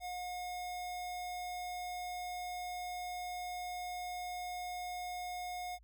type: tone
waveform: square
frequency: 720 Hz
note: F#5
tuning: 47 cents flat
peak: -40 dBFS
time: 0-5.79 s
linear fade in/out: 50 ms
effects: added 54 Hz sine -59 dBFS peak until 5.83 s